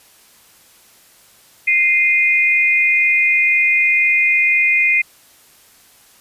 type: tone pair together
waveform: sine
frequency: 2093 / 2469 Hz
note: C7 / D#7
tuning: 0 / -14 cents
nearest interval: minor third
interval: 286 cents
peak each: -14 dBFS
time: 1.67-5.02 s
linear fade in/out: 10 ms
effects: white hiss -49 dBFS RMS until 6.2 s + resampled to 32000 Hz